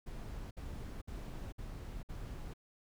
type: noise bursts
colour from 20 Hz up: brown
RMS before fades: -44 dBFS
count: 5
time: 0.06-2.538 s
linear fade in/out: 10 ms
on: 450 ms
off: 57 ms
effects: none